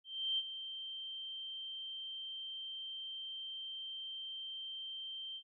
sine tone with ADSR envelope, 3136 Hz, G7, in tune, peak -31 dBFS, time 0.04-5.43 s, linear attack 340 ms, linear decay 40 ms, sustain -11 dB, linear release 70 ms, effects none

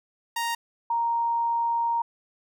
sawtooth / sine tone pair in turn, 932.3 / 932.3 Hz, A#5 / A#5, 0 / 0 cents, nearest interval unison, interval 0 cents, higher neither, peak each -22 dBFS, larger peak neither, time 0.36-0.55 / 0.9-2.02 s, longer second, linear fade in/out 5 ms, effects none

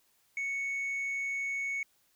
sine tone with tanh clipping, 2217 Hz, C#7, in tune, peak -32 dBFS, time 0.37-1.83 s, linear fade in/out 2 ms, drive 2 dB, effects white hiss -70 dBFS RMS until 2.15 s

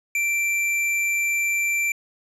sine tone with tanh clipping, 2349 Hz, D7, in tune, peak -22 dBFS, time 0.15-1.92 s, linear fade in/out 2 ms, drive 14 dB, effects resampled to 32000 Hz

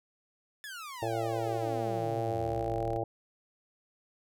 sawtooth exponential sweep, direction down, 1760 to 32.7 Hz, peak -37 dBFS, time 0.64-2.97 s, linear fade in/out 0 ms
harmonic tone, 113.9 Hz, A#2, 40 cents flat, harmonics 1 / 3 / 4 / 5 / 6 / 7, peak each -37 / -37 / -37 / -37 / -37 / -37 dBFS, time 1.02-3.04 s, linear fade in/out 5 ms
effects none

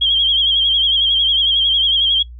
sine tone with vibrato, 3225 Hz, G7, 48 cents sharp, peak -11 dBFS, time 0.01-2.23 s, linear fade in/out 10 ms, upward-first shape sine, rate 11 Hz, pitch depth 59 cents each way, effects noise-tail reverb RT60 0.1 s tail -19 dB re dry + added 60 Hz sine -32 dBFS peak until 2.39 s

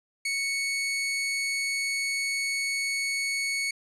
sawtooth tone, 2217 Hz, C#7, in tune, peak -23 dBFS, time 0.25-3.71 s, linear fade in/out 5 ms, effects resampled to 24000 Hz

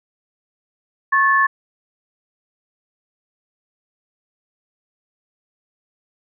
sine tone pair together, 1094 / 1741.2 Hz, C#6 / A6, -23 / -19 cents, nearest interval minor sixth, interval 804 cents, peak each -15 dBFS, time 1.12-1.47 s, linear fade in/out 10 ms, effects none

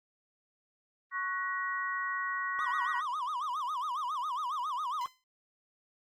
sine chord, F# major, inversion second, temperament equal with one note detuned, 1108.7 / 1480 / 1902.7 Hz, C#6 / F#6 / A#6, 0 / 0 / +35 cents, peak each -35 / -38 / -35 dBFS, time 1.11-3.03 s, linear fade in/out 50 ms
triangle tone with vibrato, 1100 Hz, C#6, 14 cents flat, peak -30 dBFS, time 2.59-5.06 s, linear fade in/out 0 ms, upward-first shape sine, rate 7.3 Hz, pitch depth 240 cents each way
10% pulse tone with exponential decay, 1024 Hz, C6, 38 cents flat, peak -34 dBFS, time 5.01-5.24 s, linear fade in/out 2 ms, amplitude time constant 49 ms
effects Opus 24 kbps

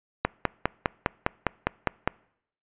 click train, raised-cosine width 0.5 ms, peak -6 dBFS, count 10, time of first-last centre 0.25-2.076 s, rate 4.93 Hz, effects noise-tail reverb RT60 0.7 s tail -25 dB re dry + resampled to 8000 Hz

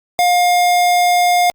square tone, 710 Hz, F5, 28 cents sharp, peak -11 dBFS, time 0.19-1.5 s, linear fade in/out 0 ms, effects Opus 48 kbps

